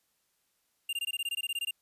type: tone bursts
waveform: square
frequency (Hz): 2797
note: F7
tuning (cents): +2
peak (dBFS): -31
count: 14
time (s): 0.89-1.71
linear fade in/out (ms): 5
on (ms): 40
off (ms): 20
effects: white hiss -75 dBFS RMS until 1.81 s + resampled to 32000 Hz